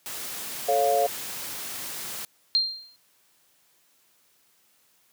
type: noise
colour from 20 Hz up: white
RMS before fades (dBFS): -35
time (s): 0.06-2.25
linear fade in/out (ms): 0
type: chord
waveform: sine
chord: A augmented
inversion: none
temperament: equal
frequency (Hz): 440 / 554.4 / 698.5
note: A4 / C#5 / E#5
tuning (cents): 0 / 0 / 0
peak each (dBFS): -27 / -24 / -22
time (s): 0.68-1.07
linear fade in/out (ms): 10
type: tone with exponential decay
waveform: sine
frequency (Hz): 4186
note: C8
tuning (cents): 0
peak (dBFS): -16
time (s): 2.55-2.96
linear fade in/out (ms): 0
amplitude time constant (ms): 88
effects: white hiss -64 dBFS RMS until 5.12 s + high-pass 100 Hz 12 dB/octave